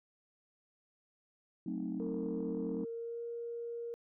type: chord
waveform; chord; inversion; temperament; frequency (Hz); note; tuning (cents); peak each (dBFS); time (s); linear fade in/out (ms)
sine; F# diminished seventh; none; equal; 185 / 220 / 261.6 / 311.1; F#3 / A3 / C4 / Eb4; 0 / 0 / 0 / 0; -40; 1.66-2.85; 5
type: tone with pitch glide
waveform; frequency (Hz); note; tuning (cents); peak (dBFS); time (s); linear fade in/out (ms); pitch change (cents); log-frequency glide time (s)
sine; 456.5 to 469.1; A#4 to A#4; -36 to +11; -38; 2-3.94; 0; +47; 2.71-3.22
effects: tanh soft clip ceiling -28 dBFS